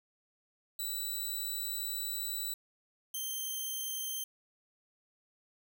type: tone pair in turn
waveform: 5% pulse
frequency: 3951 / 3143 Hz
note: B7 / G7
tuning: 0 / +4 cents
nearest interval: major third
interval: 396 cents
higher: first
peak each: -27 dBFS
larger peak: neither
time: 0.79-2.54 / 3.14-4.24 s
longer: first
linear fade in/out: 5 ms
effects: none